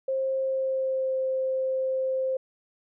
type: tone with pitch glide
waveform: sine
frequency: 531 to 524.3 Hz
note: C5 to C5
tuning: +25 to +3 cents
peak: -24 dBFS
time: 0.08-2.37 s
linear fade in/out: 5 ms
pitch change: -22 cents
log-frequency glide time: 0.41-1.18 s
effects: none